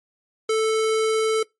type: tone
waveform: square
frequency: 440 Hz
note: A4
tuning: in tune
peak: -19 dBFS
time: 0.49-1.43 s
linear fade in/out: 5 ms
effects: noise-tail reverb RT60 0.2 s tail -25 dB re dry + MP3 48 kbps